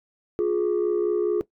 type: tone pair together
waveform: sine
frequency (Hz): 353.9 / 418.6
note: F4 / G#4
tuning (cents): +23 / +14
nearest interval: minor third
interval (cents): 291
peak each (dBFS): -21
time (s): 0.39-1.41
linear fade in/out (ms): 0
effects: noise-tail reverb RT60 0.1 s tail -18 dB re dry + tanh soft clip ceiling -17 dBFS

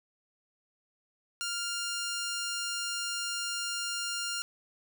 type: tone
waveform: 10% pulse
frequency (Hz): 1400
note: F6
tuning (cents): +4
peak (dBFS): -24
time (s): 1.41-4.42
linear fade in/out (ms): 0
effects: none

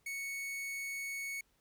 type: tone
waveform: 45% pulse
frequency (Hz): 2217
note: C#7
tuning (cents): 0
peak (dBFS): -38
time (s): 0.06-1.41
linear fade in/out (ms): 5
effects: pink hiss -74 dBFS RMS until 1.6 s

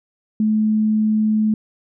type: tone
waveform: sine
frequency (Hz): 215.7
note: A3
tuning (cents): -34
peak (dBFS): -14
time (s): 0.4-1.54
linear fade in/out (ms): 2
effects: none

